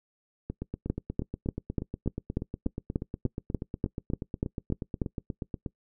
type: two click trains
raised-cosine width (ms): 3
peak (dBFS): -20 / -14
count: 44 / 15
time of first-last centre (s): 0.5-5.662 / 0.9-5.018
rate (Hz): 8.33 / 3.4
effects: noise-tail reverb RT60 0.1 s tail -22 dB re dry

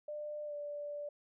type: tone with pitch glide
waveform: sine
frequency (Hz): 597 to 584.4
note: D5 to D5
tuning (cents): +28 to -9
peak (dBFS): -39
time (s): 0.08-1.09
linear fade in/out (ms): 5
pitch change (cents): -37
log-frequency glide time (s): 0.45-0.54
effects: none

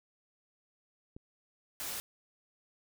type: click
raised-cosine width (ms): 3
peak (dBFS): -34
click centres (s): 1.165
type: noise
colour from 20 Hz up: white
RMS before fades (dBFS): -39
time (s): 1.8-2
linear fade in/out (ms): 0
effects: none

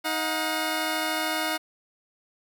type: tone pair together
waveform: 10% pulse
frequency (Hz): 314.1 / 722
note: D#4 / F#5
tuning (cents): +16 / -43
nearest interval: octave + major second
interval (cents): 1441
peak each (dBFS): -20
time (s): 0.04-1.58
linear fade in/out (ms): 20
effects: none

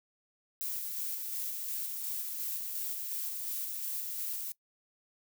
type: noise with tremolo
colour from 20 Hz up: violet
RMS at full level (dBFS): -36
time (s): 0.61-4.52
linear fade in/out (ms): 0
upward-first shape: square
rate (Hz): 2.8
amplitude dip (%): 25
effects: noise-tail reverb RT60 0.1 s tail -21 dB re dry

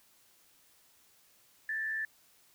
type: tone with frequency modulation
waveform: sine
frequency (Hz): 1760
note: A6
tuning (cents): 0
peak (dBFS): -32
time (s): 1.69-2.05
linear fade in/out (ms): 2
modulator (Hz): 86.3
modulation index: 0.52
effects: white hiss -65 dBFS RMS until 2.54 s

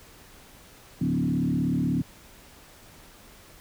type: tone with frequency modulation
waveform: sine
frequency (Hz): 210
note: G#3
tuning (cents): +19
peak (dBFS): -22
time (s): 1.01-2.02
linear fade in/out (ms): 5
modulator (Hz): 36.4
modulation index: 2.2
effects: pink hiss -51 dBFS RMS until 3.6 s

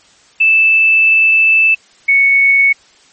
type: tone pair in turn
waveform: sine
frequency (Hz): 2637 / 2217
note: E7 / C#7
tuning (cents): 0 / 0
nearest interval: minor third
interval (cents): 300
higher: first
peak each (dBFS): -6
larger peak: neither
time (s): 0.4-1.75 / 2.08-2.73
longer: first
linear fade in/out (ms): 10
effects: white hiss -47 dBFS RMS until 3.12 s + MP3 32 kbps

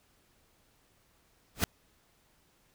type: noise with exponential growth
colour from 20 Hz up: pink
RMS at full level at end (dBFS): -23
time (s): 1.55-1.64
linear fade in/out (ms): 0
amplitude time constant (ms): 19
effects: pink hiss -68 dBFS RMS until 2.74 s

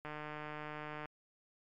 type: click train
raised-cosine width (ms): 0.5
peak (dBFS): -29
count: 153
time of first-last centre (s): 0.05-1.057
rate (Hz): 151
effects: MP3 96 kbps

